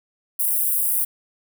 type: high-pass noise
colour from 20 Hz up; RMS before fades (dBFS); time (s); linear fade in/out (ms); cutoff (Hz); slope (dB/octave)
white; -21; 0.39-1.05; 10; 9300; 48
effects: none